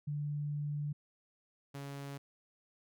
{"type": "tone pair in turn", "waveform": ["sine", "sawtooth"], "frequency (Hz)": [146.83, 140.01], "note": ["D3", "C#3"], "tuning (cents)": [0, 18], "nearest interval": "minor second", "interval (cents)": 82, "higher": "first", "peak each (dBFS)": [-34, -38], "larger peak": "first", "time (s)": [[0.07, 0.93], [1.74, 2.18]], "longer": "first", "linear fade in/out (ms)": 10, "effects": []}